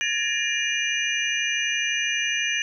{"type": "tone cluster", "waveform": "sine", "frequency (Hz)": [1697, 1829, 2399, 2849, 6060], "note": ["G#6", "A#6", "D7", "F7", "F#8"], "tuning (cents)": [37, -33, 36, 34, 40], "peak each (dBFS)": [-30, -30, -27, -27, -32], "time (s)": [0.01, 2.62], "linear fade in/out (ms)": 0, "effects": []}